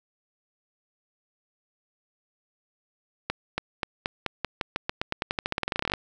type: accelerating click train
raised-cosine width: 0.3 ms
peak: -10 dBFS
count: 28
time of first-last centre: 3.3-5.937 s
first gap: 280 ms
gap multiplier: 0.9
effects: none